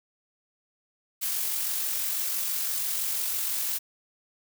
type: noise with amplitude modulation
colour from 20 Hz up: blue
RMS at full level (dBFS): -28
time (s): 1.21-3.79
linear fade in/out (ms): 20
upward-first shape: sine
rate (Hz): 46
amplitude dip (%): 25
effects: none